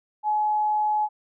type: tone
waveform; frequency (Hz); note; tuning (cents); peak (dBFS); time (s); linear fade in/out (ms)
sine; 848; G#5; +36; -20; 0.23-1.09; 50
effects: none